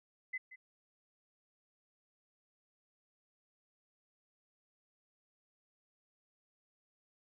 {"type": "tone with echo", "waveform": "sine", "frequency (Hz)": 2030, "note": "B6", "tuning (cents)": 47, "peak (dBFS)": -36, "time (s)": [0.33, 0.38], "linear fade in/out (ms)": 10, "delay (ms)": 180, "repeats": 1, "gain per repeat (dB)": -14, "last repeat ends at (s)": 0.56, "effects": []}